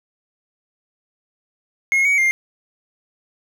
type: tone with pitch steps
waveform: triangle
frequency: 2159 / 2251 / 2112 Hz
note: C#7 / C#7 / C7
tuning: -46 / +26 / +16 cents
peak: -12 dBFS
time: 1.92-2.31 s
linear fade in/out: 0 ms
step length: 130 ms
effects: none